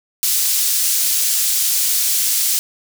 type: high-pass noise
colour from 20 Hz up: pink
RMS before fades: -17 dBFS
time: 0.23-2.59 s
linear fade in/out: 0 ms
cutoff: 5900 Hz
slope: 12 dB/octave
effects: none